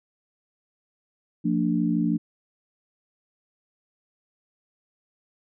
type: chord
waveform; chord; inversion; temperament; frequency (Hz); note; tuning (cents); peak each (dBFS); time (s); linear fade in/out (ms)
sine; Bb major; second; equal with one note detuned; 174.61 / 227.5 / 293.7; F3 / Bb3 / D4; 0 / -42 / 0; -25; 1.44-2.18; 20
effects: none